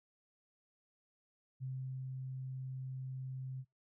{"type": "tone with ADSR envelope", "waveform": "sine", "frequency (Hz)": 130.81, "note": "C3", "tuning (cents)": 0, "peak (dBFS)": -38, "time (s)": [1.6, 3.65], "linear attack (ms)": 31, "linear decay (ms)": 430, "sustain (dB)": -2, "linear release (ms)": 54, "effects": ["noise-tail reverb RT60 0.2 s tail -26 dB re dry"]}